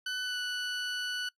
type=tone with pitch glide; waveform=20% pulse; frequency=1500 to 1481.9 Hz; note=F#6 to F#6; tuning=+23 to +2 cents; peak=-27 dBFS; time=0.06-1.29 s; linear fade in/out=5 ms; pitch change=-21 cents; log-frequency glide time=0.23-0.38 s; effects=noise-tail reverb RT60 0.1 s tail -22 dB re dry + low-pass 8000 Hz 12 dB/octave